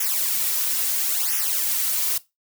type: noise with flanger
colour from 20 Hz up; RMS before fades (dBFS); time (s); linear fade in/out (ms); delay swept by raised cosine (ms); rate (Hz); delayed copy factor
blue; -23; 0-2.18; 5; 0.23 to 3.73; 0.74; -0.95
effects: noise-tail reverb RT60 0.2 s tail -18 dB re dry